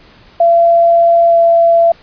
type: tone with pitch glide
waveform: sine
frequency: 679 to 674.3 Hz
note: F5 to E5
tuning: -49 to +39 cents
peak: -5 dBFS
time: 0.4-1.92 s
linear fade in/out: 5 ms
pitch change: -12 cents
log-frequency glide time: 1.28-1.35 s
effects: pink hiss -43 dBFS RMS until 2.02 s + resampled to 11025 Hz